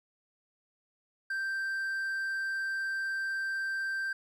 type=tone with vibrato; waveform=triangle; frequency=1568 Hz; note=G6; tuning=in tune; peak=-29 dBFS; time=1.3-4.13 s; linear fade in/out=5 ms; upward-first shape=sine; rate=20 Hz; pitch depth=9 cents each way; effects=none